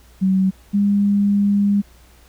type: tone pair in turn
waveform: sine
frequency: 189.7 / 202.2 Hz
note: F#3 / G#3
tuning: +43 / -46 cents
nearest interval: minor second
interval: 111 cents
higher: second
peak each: -13 dBFS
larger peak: neither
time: 0.21-0.51 / 0.73-1.82 s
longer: second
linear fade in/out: 20 ms
effects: added 60 Hz sine -48 dBFS peak until 2.28 s + pink hiss -52 dBFS RMS until 2.28 s